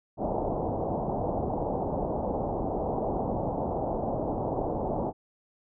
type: low-pass noise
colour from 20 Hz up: white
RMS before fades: -30 dBFS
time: 0.17-5.13 s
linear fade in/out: 50 ms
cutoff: 850 Hz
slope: 48 dB/octave
effects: none